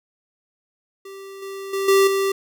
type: tone with level steps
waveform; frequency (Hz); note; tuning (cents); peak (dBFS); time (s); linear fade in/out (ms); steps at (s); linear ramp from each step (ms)
square; 390.6; G4; -6; -36 / -31 / -22 / -13 / -19; 1.05-2.32; 5; 1.42 / 1.73 / 1.88 / 2.07; 5
effects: none